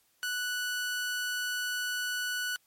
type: tone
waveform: sawtooth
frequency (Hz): 1480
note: F#6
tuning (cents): 0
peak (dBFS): -27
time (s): 0.23-2.56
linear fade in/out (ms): 0
effects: white hiss -69 dBFS RMS until 2.66 s + MP3 64 kbps